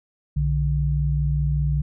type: tone pair together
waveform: sine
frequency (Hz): 61.73 / 146.83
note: B1 / D3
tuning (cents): 0 / 0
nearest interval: octave + minor third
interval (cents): 1500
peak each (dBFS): -22 / -21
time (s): 0.36-1.82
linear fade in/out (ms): 10
effects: none